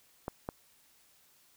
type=clicks; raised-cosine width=1 ms; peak=-21 dBFS; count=2; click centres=0.281 / 0.489 s; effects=white hiss -65 dBFS RMS until 1.56 s

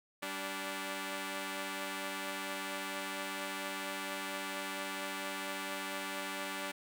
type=tone pair together; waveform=5% pulse; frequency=195.12 / 290.5 Hz; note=G3 / D4; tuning=-8 / -19 cents; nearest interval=perfect fifth; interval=689 cents; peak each=-31 / -28 dBFS; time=0.22-6.72 s; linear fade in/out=10 ms; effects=none

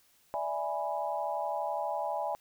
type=chord; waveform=sine; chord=E dominant seventh; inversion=third; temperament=equal; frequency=587.3 / 659.3 / 830.6 / 987.8 Hz; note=D5 / E5 / G#5 / B5; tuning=0 / 0 / 0 / 0 cents; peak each=-37 / -36 / -34 / -39 dBFS; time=0.34-2.35 s; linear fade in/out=0 ms; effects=white hiss -66 dBFS RMS until 2.4 s

